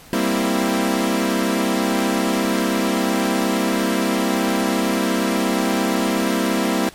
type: chord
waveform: sawtooth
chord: C dominant seventh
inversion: second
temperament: equal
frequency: 196 / 233.1 / 261.6 / 329.6 Hz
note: G3 / Bb3 / C4 / E4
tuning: 0 / 0 / 0 / 0 cents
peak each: -19 dBFS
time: 0.13-6.89 s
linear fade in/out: 0 ms
effects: pink hiss -44 dBFS RMS until 6.94 s + MP3 64 kbps